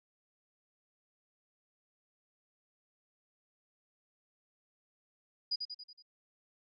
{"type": "tone with echo", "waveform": "sine", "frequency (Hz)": 4909, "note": "D#8", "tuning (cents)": -24, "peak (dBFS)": -30, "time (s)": [5.51, 5.56], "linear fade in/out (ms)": 10, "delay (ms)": 93, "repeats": 5, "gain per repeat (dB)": -5, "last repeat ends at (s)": 6.025, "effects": []}